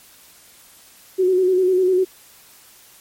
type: tone with vibrato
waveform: sine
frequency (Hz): 370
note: F#4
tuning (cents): 0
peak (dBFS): -13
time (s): 1.18-2.05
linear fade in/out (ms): 20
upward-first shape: square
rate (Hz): 10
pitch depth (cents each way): 35
effects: white hiss -48 dBFS RMS until 3 s + MP3 64 kbps